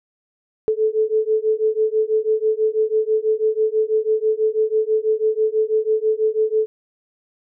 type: beating tone pair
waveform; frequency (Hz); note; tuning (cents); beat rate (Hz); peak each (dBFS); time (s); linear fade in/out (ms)
sine; 432.6 / 438.7; A4 / A4; -29 / -5; 6.1; -19; 0.68-6.66; 0
effects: none